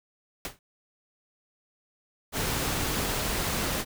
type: noise with exponential decay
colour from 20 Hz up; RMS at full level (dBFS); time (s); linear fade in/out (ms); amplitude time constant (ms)
pink; -30; 0.45-0.59; 1; 29
type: noise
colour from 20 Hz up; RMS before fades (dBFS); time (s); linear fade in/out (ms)
pink; -29; 2.32-3.85; 50
effects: none